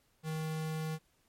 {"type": "tone", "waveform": "square", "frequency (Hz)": 157.7, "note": "D#3", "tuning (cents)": 24, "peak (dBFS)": -35, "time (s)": [0.23, 0.99], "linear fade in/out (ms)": 50, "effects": ["pink hiss -72 dBFS RMS until 1.28 s", "MP3 64 kbps"]}